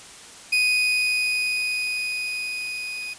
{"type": "tone with level ramp", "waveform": "35% pulse", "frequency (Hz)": 2489, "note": "D#7", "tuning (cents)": 0, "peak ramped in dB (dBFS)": [-15, -28], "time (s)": [0.52, 3.14], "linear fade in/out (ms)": 10, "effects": ["white hiss -43 dBFS RMS until 3.18 s", "resampled to 22050 Hz"]}